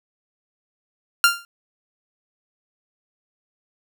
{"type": "tone with exponential decay", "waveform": "sawtooth", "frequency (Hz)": 1393, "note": "F6", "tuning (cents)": -5, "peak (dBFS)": -5, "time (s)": [1.24, 1.45], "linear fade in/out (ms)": 1, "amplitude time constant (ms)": 45, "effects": []}